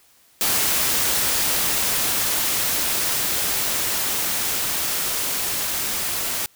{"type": "noise with level ramp", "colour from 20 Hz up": "white", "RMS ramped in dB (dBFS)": [-20, -25], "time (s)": [0.41, 6.46], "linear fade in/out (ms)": 0, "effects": ["white hiss -56 dBFS RMS until 6.55 s"]}